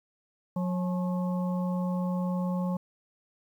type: harmonic tone with a mistuned harmonic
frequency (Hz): 180.9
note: F#3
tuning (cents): -39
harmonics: 1 / 3 / 5 / 6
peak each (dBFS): -27 / -37 / -41 / -43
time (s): 0.56-2.77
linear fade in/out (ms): 5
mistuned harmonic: 5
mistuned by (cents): -88
effects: 10-bit